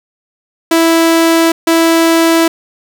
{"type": "tone pair in turn", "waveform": "sawtooth", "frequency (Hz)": [329.6, 329.6], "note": ["E4", "E4"], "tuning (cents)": [0, 0], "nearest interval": "unison", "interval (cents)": 0, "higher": "neither", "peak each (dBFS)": -3, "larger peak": "neither", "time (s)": [[0.71, 1.52], [1.67, 2.48]], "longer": "neither", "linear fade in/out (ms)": 5, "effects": []}